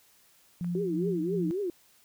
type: tone with tremolo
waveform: sine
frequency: 174.61 Hz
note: F3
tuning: in tune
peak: -28 dBFS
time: 0.61-1.51 s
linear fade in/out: 0 ms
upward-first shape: sine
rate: 2.8 Hz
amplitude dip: 50%
type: click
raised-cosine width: 0.5 ms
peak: -34 dBFS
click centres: 0.645 s
type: tone with vibrato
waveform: sine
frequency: 357 Hz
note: F4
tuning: 38 cents sharp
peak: -28 dBFS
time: 0.75-1.7 s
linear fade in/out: 2 ms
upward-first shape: triangle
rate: 3.8 Hz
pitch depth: 290 cents each way
effects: white hiss -62 dBFS RMS until 2.04 s